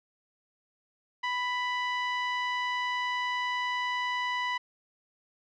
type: tone with low-pass filter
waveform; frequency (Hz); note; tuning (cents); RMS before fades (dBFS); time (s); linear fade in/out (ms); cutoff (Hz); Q
10% pulse; 990; B5; +4; -31; 1.23-4.58; 10; 2000; 1
effects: none